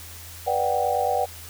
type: chord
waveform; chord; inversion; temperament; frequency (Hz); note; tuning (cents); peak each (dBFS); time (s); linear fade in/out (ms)
sine; G major seventh; first; just; 490 / 588 / 735 / 784; B4 / D5 / F#5 / G5; -14 / +2 / -12 / 0; -27 / -27 / -25 / -25; 0.46-1.26; 20
effects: added 84 Hz sine -43 dBFS peak until 1.49 s + white hiss -42 dBFS RMS until 1.49 s

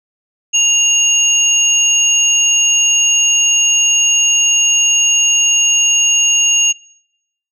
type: tone pair together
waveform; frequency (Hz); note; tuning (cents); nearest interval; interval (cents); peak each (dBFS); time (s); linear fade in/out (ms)
sine; 2800 / 6581; F7 / G#8; +4 / -17; octave + minor third; 1479; -11; 0.53-6.73; 20
effects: noise-tail reverb RT60 0.8 s tail -24 dB re dry + tanh soft clip ceiling -2 dBFS

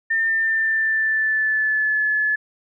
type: tone with pitch glide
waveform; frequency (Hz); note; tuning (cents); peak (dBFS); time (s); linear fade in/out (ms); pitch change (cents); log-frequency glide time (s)
sine; 1804 to 1718.6; A6 to A6; +43 to -41; -17; 0.1-2.36; 10; -84; 0.26-2.04
effects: none

